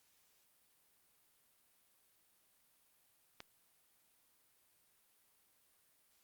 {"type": "click", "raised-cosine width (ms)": 0.2, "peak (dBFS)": -30, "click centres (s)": 3.404, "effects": ["white hiss -73 dBFS RMS until 6.23 s", "Opus 48 kbps"]}